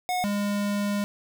square tone pair in turn, 728 / 203.9 Hz, F#5 / G#3, -28 / -32 cents, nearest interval octave + minor seventh, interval 2204 cents, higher first, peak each -25 dBFS, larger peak neither, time 0.09-0.24 / 0.24-1.04 s, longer second, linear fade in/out 0 ms, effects none

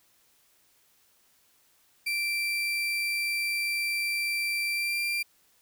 35% pulse tone with pitch glide, 2349 to 2374 Hz, D7 to D7, 0 to +18 cents, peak -25 dBFS, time 2.06-5.23 s, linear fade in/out 10 ms, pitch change +18 cents, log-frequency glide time 4.72-4.99 s, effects white hiss -65 dBFS RMS until 5.61 s

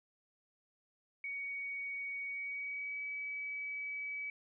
sine tone with pitch glide, 2243 to 2284 Hz, C#7 to D7, +20 to -49 cents, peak -38 dBFS, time 1.24-4.3 s, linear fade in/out 2 ms, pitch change +31 cents, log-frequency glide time 2.28-3.02 s, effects none

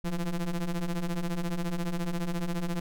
square ring-modulated tone, 85 Hz, F2, 46 cents flat, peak -26 dBFS, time 0.04-2.8 s, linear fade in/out 5 ms, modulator 92.2 Hz, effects none

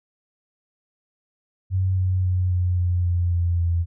sine tone with pitch steps, 93.9 / 92.61 / 91.33 / 90.07 / 88.83 / 87.61 / 86.41 / 85.22 Hz, F#2 / F#2 / F#2 / F#2 / F2 / F2 / F2 / F2, +26 / +2 / -22 / -46 / +30 / +6 / -18 / -42 cents, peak -18 dBFS, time 1.7-3.86 s, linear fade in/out 50 ms, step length 270 ms, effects none

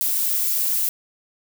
violet noise with amplitude modulation, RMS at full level -20 dBFS, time 0.01-0.89 s, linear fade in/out 0 ms, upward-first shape sine, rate 176 Hz, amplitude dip 35%, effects none

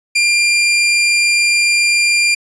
sawtooth tone, 2391 Hz, D7, 30 cents sharp, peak -7 dBFS, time 0.15-2.35 s, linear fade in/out 10 ms, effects resampled to 22050 Hz

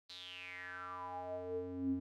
square tone with band-pass filter sweep, 90.7 Hz, F#2, 34 cents flat, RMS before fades -43 dBFS, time 0.09-2 s, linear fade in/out 10 ms, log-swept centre 4200 to 230 Hz, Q 7.8, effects none

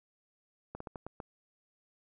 slowing click train, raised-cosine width 1 ms, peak -27 dBFS, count 6, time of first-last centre 0.75-1.202 s, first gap 54 ms, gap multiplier 1.26, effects none

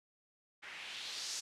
blue noise with low-pass filter sweep, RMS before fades -44 dBFS, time 0.62-1.41 s, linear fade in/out 20 ms, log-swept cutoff 1900 to 6400 Hz, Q 2.1, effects low-pass 12000 Hz 12 dB/octave

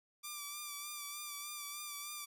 5% pulse tone with vibrato, 1174.7 Hz, D6, in tune, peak -31 dBFS, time 0.23-2.26 s, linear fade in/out 20 ms, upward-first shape sine, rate 3.3 Hz, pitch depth 35 cents each way, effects none

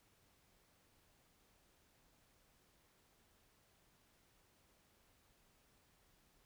silence, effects pink hiss -73 dBFS RMS until 6.45 s

